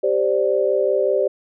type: chord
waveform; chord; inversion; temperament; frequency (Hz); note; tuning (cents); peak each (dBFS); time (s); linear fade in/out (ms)
sine; G suspended fourth; none; just; 392 / 522.7 / 588; G4 / C5 / D5; 0 / -2 / +2; -20; 0.03-1.28; 10
effects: none